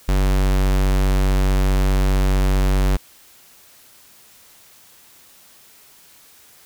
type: tone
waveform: square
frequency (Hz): 47.64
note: G1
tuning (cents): -49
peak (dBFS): -15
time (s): 0.08-2.97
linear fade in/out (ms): 10
effects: white hiss -49 dBFS RMS until 6.65 s